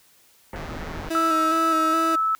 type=low-pass noise; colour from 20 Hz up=pink; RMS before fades=-33 dBFS; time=0.53-1.09 s; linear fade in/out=2 ms; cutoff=2000 Hz; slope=24 dB/octave
type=click train; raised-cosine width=0.2 ms; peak=-27 dBFS; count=162; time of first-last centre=0.56-1.579 s; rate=158 Hz
type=tone with vibrato; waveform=30% pulse; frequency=321.5 Hz; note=E4; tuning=43 cents flat; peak=-21 dBFS; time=1.1-2.16 s; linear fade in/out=10 ms; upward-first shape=square; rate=2.4 Hz; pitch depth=25 cents each way
type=tone with pitch glide; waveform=sine; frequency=1318.5 to 1307.1 Hz; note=E6 to E6; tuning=0 to -15 cents; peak=-19 dBFS; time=1.15-2.35 s; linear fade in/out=0 ms; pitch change=-15 cents; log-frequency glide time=1.4-1.47 s
effects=white hiss -57 dBFS RMS until 2.39 s